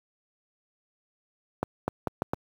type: accelerating click train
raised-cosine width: 1 ms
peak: -12 dBFS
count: 5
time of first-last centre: 1.63-2.335 s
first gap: 250 ms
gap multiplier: 0.77
effects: high-pass 80 Hz 12 dB/octave + 8-bit